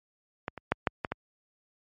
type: clicks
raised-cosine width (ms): 0.5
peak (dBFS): -16 / -24 / -8 / -8 / -14 / -15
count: 6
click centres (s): 0.481 / 0.577 / 0.72 / 0.872 / 1.048 / 1.12
effects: high-pass 60 Hz 12 dB/octave + MP3 48 kbps